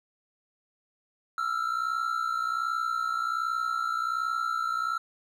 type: tone pair together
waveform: triangle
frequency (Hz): 1318.5 / 1379.8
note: E6 / F6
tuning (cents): 0 / -21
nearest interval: minor second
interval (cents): 79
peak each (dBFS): -27 / -29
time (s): 1.38-4.98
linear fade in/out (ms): 2
effects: none